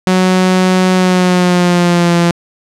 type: tone with pitch glide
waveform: sawtooth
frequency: 185 to 171.62 Hz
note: F#3 to F3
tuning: 0 to -30 cents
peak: -4 dBFS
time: 0.07-2.31 s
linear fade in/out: 0 ms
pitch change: -130 cents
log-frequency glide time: 0.94-2.15 s
effects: low-pass 8000 Hz 12 dB/octave